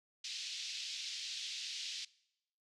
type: band-pass noise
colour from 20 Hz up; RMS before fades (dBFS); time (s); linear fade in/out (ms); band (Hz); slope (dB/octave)
white; -43; 0.24-2.05; 5; 2800 to 5300; 24
effects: noise-tail reverb RT60 0.8 s tail -22 dB re dry + low-pass 9000 Hz 12 dB/octave